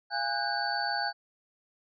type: tone cluster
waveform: sine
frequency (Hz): 692 / 819 / 1482 / 1609 / 4511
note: F5 / G#5 / F#6 / G6 / C#8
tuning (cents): -16 / -24 / +2 / +45 / +29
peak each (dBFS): -37 / -32 / -35 / -36 / -34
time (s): 0.1-1.13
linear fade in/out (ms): 50
effects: none